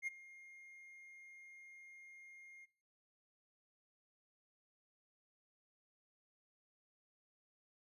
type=tone with ADSR envelope; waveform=triangle; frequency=2127 Hz; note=C7; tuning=28 cents sharp; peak=-34 dBFS; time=0.02-2.66 s; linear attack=52 ms; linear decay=19 ms; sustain=-20 dB; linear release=21 ms; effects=noise-tail reverb RT60 0.7 s tail -23 dB re dry + resampled to 32000 Hz